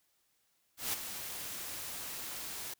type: noise with ADSR envelope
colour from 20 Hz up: white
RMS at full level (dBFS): -33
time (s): 0.77-2.74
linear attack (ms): 160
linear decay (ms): 19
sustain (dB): -9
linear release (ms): 7
effects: white hiss -75 dBFS RMS until 2.79 s